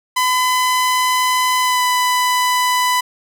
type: tone with pitch glide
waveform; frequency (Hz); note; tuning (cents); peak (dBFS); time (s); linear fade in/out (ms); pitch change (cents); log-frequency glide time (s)
sawtooth; 1009 to 997.4; B5 to B5; +37 to +17; -10; 0.16-3.01; 10; -20; 1.61-1.82
effects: none